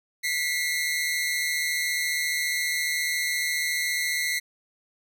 sawtooth tone pair together, 1975.5 / 2130 Hz, B6 / C7, 0 / +30 cents, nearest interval minor second, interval 130 cents, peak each -24 dBFS, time 0.23-4.4 s, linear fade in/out 20 ms, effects none

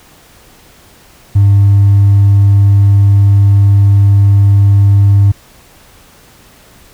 triangle tone with hard clipping, 100 Hz, G2, 35 cents sharp, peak -3 dBFS, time 1.35-5.32 s, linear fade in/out 10 ms, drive 2 dB, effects pink hiss -42 dBFS RMS until 6.93 s

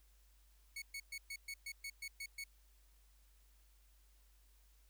sawtooth tone bursts, 2217 Hz, C#7, in tune, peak -40 dBFS, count 10, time 0.76-2.44 s, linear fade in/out 5 ms, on 60 ms, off 120 ms, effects added 50 Hz sine -65 dBFS peak until 4.89 s + white hiss -74 dBFS RMS until 4.89 s

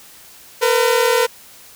sawtooth tone pair together, 459.9 / 500.2 Hz, A#4 / B4, -23 / +22 cents, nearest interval minor second, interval 145 cents, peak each -12 dBFS, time 0.61-1.27 s, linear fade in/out 20 ms, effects white hiss -43 dBFS RMS until 1.75 s

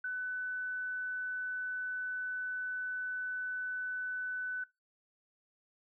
sine tone, 1500 Hz, F#6, 23 cents sharp, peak -34 dBFS, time 0.04-4.64 s, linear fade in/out 5 ms, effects noise-tail reverb RT60 0.2 s tail -21 dB re dry

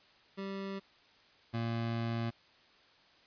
25% pulse tone pair in turn, 195.3 / 115.59 Hz, G3 / A#2, -6 / -14 cents, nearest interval major sixth, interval 908 cents, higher first, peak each -34 / -29 dBFS, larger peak second, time 0.37-0.8 / 1.53-2.31 s, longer second, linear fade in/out 20 ms, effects white hiss -63 dBFS RMS until 3.26 s + resampled to 11025 Hz

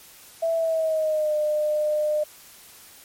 sine tone with pitch glide, 659.3 to 604.6 Hz, E5 to D#5, 0 to -50 cents, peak -20 dBFS, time 0.42-2.24 s, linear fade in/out 10 ms, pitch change -150 cents, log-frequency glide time 0.56-1.35 s, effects white hiss -48 dBFS RMS until 3.04 s + MP3 64 kbps

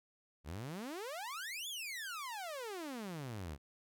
sawtooth exponential two-way sweep, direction up then down, 67 to 3518 to 67 Hz, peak -38 dBFS, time 0.44-3.58 s, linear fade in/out 50 ms, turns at 1.68 s, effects none

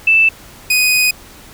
sine / sawtooth tone pair in turn, 2645 / 2494 Hz, E7 / D#7, +5 / +3 cents, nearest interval minor second, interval 102 cents, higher first, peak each -7 dBFS, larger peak neither, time 0.07-0.29 / 0.7-1.11 s, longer second, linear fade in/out 5 ms, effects pink hiss -39 dBFS RMS until 1.53 s

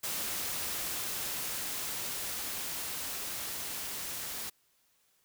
white noise with level ramp, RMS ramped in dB -35 to -39 dBFS, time 0.03-4.5 s, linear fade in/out 10 ms, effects white hiss -71 dBFS RMS until 5.24 s

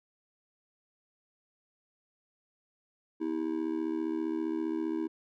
triangle tone with amplitude modulation, 322.2 Hz, E4, 39 cents flat, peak -24 dBFS, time 3.2-5.08 s, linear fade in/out 20 ms, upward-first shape sine, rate 75.1 Hz, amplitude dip 90%, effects none

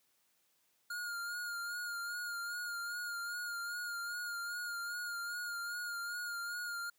square tone with vibrato, 1419 Hz, F6, 27 cents sharp, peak -39 dBFS, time 0.9-6.9 s, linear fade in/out 5 ms, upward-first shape sine, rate 2.5 Hz, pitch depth 34 cents each way, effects white hiss -75 dBFS RMS until 6.98 s + high-pass 100 Hz 12 dB/octave

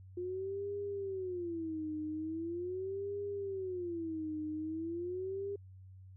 sine tone with vibrato, 352.4 Hz, F4, 16 cents sharp, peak -36 dBFS, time 0.17-5.56 s, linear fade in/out 5 ms, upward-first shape sine, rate 0.41 Hz, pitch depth 240 cents each way, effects added 94 Hz sine -51 dBFS peak until 6.16 s

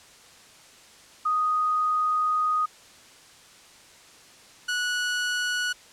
sine / sawtooth tone pair in turn, 1244.5 / 1469 Hz, D#6 / F#6, 0 / -13 cents, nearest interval minor third, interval 287 cents, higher second, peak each -21 dBFS, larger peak neither, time 1.25-2.66 / 4.68-5.73 s, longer first, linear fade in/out 10 ms, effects white hiss -51 dBFS RMS until 5.92 s + low-pass 8000 Hz 12 dB/octave

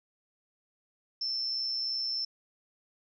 sine tone with amplitude modulation, 5330 Hz, E8, 18 cents sharp, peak -28 dBFS, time 1.21-2.25 s, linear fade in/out 5 ms, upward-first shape sine, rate 123 Hz, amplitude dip 40%, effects none

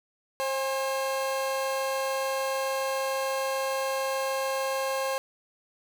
30% pulse tone pair together, 534 / 814.4 Hz, C5 / G#5, +35 / -34 cents, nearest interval perfect fifth, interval 731 cents, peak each -25 / -32 dBFS, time 0.4-5.18 s, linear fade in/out 0 ms, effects 10-bit

